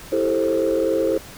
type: chord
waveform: sine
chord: A minor seventh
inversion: second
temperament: just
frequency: 330 / 396 / 440 / 528 Hz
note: E4 / G4 / A4 / C5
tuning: +2 / +18 / 0 / +16 cents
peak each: -22 / -24 / -22 / -20 dBFS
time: 0.12-1.18 s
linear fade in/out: 5 ms
effects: tanh soft clip ceiling -11 dBFS + pink hiss -40 dBFS RMS until 1.37 s